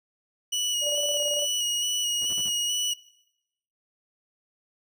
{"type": "tone with vibrato", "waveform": "25% pulse", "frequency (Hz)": 2921, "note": "F#7", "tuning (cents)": -23, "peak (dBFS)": -21, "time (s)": [0.52, 2.94], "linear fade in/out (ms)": 10, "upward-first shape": "square", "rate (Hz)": 2.3, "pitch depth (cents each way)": 18}
{"type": "tone with tremolo", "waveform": "sine", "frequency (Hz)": 584, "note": "D5", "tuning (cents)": -10, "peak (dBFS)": -27, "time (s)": [0.81, 1.48], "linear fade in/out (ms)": 50, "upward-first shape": "square", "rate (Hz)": 18, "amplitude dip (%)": 45}
{"type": "noise bursts", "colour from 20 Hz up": "brown", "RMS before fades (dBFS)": -36, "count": 4, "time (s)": [2.21, 2.497], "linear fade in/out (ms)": 10, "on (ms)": 50, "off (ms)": 29}
{"effects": ["noise-tail reverb RT60 0.9 s tail -22 dB re dry", "high-pass 150 Hz 12 dB/octave"]}